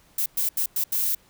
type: noise bursts at uneven times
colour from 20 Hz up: violet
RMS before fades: -24 dBFS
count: 5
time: 0.18-0.26 / 0.37-0.49 / 0.57-0.66 / 0.76-0.84 / 0.92-1.15 s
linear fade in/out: 5 ms
effects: pink hiss -58 dBFS RMS until 1.29 s